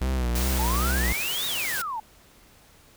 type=tone with vibrato; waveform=45% pulse; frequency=62.3 Hz; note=B1; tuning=16 cents sharp; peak=-23 dBFS; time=0.01-1.13 s; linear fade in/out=5 ms; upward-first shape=sine; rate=2.5 Hz; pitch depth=89 cents each way
type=noise; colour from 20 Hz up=white; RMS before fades=-31 dBFS; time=0.35-1.82 s; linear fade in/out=5 ms
type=exponential two-way sweep; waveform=sine; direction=up then down; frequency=840 to 3830 to 840 Hz; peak=-28 dBFS; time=0.59-2 s; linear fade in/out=5 ms; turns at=1.46 s
effects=pink hiss -55 dBFS RMS until 2.96 s